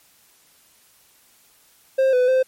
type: tone with pitch steps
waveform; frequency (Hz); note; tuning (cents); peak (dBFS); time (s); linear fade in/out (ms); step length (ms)
triangle; 530 / 501 / 519; C5 / B4 / C5; +22 / +25 / -14; -12; 1.98-2.43; 10; 150
effects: white hiss -56 dBFS RMS until 2.47 s + MP3 64 kbps